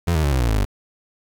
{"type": "tone with pitch steps", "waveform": "30% pulse", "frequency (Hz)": [85.7, 78.13, 71.24, 64.95, 59.21, 53.99, 49.22], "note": ["F2", "D#2", "C#2", "C2", "A#1", "A1", "G1"], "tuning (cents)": [-32, 8, 48, -12, 28, -32, 8], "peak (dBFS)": -14, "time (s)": [0.07, 0.651], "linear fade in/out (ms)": 10, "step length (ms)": 83, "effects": ["8-bit"]}